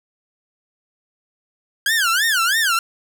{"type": "tone with vibrato", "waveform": "sawtooth", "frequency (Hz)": 1568, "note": "G6", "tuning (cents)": 0, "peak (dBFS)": -12, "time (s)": [1.86, 2.79], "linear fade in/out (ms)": 2, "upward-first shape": "sine", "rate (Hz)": 3.1, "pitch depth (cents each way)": 280, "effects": []}